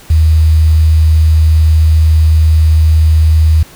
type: tone with quantisation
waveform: sine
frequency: 78.9 Hz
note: D#2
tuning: 25 cents sharp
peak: -4 dBFS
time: 0.1-3.63 s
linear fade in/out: 5 ms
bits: 5
effects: pink hiss -37 dBFS RMS until 3.75 s

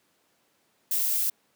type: noise with amplitude modulation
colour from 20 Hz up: violet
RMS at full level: -24 dBFS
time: 0.91-1.3 s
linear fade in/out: 5 ms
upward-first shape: sine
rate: 262 Hz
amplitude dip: 40%
effects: pink hiss -68 dBFS RMS until 1.55 s + high-pass 200 Hz 12 dB/octave

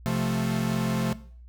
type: chord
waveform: 45% pulse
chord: F major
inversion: second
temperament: equal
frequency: 130.81 / 174.61 / 220 Hz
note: C3 / F3 / A3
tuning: 0 / 0 / 0 cents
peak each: -29 dBFS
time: 0.06-1.13 s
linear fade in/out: 0 ms
effects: noise-tail reverb RT60 0.5 s tail -17 dB re dry + added 60 Hz sine -44 dBFS peak until 1.48 s

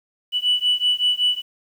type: beating tone pair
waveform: sine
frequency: 2960 / 2965.3 Hz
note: F#7 / F#7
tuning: 0 / +3 cents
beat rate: 5.3 Hz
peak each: -19 dBFS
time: 0.32-1.42 s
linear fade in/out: 50 ms
effects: tanh soft clip ceiling -11 dBFS + 8-bit

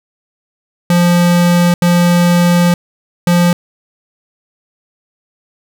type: tone bursts at uneven times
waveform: square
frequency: 174.61 Hz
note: F3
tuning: in tune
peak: -8 dBFS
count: 3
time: 0.9-1.74 / 1.82-2.74 / 3.27-3.53 s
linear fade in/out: 2 ms
effects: none

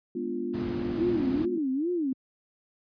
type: chord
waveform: sine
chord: G# diminished seventh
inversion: none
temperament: equal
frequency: 207.7 / 246.9 / 293.7 / 349.2 Hz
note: G#3 / B3 / D4 / F4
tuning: 0 / 0 / 0 / 0 cents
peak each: -38 / -33 / -38 / -32 dBFS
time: 0.15-1.58 s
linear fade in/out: 5 ms
type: noise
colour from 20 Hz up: brown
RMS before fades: -32 dBFS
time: 0.53-1.46 s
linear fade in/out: 20 ms
type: tone with vibrato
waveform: sine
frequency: 305 Hz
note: D#4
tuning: 34 cents flat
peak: -25 dBFS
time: 0.98-2.13 s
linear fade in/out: 5 ms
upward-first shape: sine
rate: 2.4 Hz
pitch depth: 280 cents each way
effects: high-pass 100 Hz 12 dB/octave + resampled to 11025 Hz

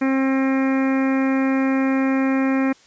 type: harmonic tone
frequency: 267 Hz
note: C4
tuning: 35 cents sharp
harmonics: 1 / 2 / 3 / 4 / 5 / 6 / 7 / 8 / 9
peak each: -17 / -27 / -32 / -33 / -34 / -35 / -33 / -36 / -35 dBFS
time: 0.01-2.73 s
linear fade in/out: 10 ms
effects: white hiss -52 dBFS RMS until 2.86 s + resampled to 16000 Hz

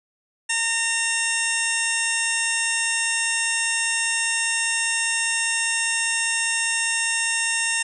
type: harmonic tone with a mistuned harmonic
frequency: 915 Hz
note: A#5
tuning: 32 cents flat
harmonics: 1 / 2 / 3 / 4 / 6 / 7 / 8 / 9 / 10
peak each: -35 / -26 / -26 / -33 / -31 / -34 / -34 / -28 / -30 dBFS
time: 0.49-7.83 s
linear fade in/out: 10 ms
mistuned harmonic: 6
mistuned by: -19 cents
effects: none

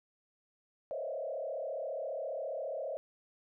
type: tone with frequency modulation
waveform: sine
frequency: 587.3 Hz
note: D5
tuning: in tune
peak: -35 dBFS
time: 0.91-2.97 s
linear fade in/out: 0 ms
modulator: 34.7 Hz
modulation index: 2.2
effects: none

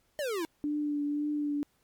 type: exponential sweep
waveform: square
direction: down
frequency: 622.3 to 311.1 Hz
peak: -31 dBFS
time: 0.19-0.45 s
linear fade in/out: 0 ms
type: tone with vibrato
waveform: sine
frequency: 293.7 Hz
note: D4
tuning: in tune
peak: -28 dBFS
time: 0.64-1.63 s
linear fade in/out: 0 ms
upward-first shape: triangle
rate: 1.9 Hz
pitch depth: 26 cents each way
effects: pink hiss -71 dBFS RMS until 1.83 s + MP3 96 kbps

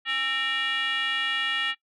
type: tone with frequency modulation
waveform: sine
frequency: 2349 Hz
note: D7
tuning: in tune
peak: -23 dBFS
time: 0.05-1.75 s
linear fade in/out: 50 ms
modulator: 509 Hz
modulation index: 1.9
effects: noise-tail reverb RT60 0.1 s tail -19 dB re dry + tanh soft clip ceiling -20 dBFS

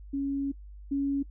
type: tone pair in turn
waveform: sine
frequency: 277.2 / 278.6 Hz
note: C#4 / C#4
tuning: 0 / +9 cents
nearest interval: unison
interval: 9 cents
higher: second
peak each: -27 / -25 dBFS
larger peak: second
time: 0.13-0.52 / 0.91-1.23 s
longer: first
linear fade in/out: 10 ms
effects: noise-tail reverb RT60 0.1 s tail -22 dB re dry + added 50 Hz sine -43 dBFS peak until 1.3 s

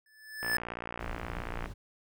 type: tone with exponential growth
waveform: square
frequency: 1740 Hz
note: A6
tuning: 20 cents flat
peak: -25 dBFS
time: 0.06-0.57 s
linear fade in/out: 2 ms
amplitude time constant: 110 ms
type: click train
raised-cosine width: 0.5 ms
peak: -22 dBFS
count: 73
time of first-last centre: 0.43-1.659 s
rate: 58.6 Hz
type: noise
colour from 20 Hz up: brown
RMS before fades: -40 dBFS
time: 0.99-1.74 s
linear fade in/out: 20 ms
effects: none

